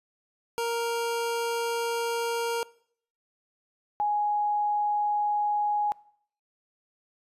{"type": "tone pair in turn", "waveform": ["25% pulse", "sine"], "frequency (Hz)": [466.2, 832.1], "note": ["A#4", "G#5"], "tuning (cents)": [0, 3], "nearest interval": "minor seventh", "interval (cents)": 1003, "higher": "second", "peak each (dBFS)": -23, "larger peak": "neither", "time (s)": [[0.58, 2.63], [4, 5.92]], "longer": "first", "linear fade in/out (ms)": 0, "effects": ["noise-tail reverb RT60 0.6 s tail -22 dB re dry", "resampled to 32000 Hz"]}